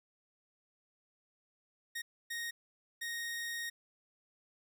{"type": "tone bursts at uneven times", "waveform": "sawtooth", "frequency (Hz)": 1864.7, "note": "A#6", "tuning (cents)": 0, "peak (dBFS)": -34, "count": 3, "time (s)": [[1.95, 2.02], [2.3, 2.51], [3.01, 3.7]], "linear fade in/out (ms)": 10, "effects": []}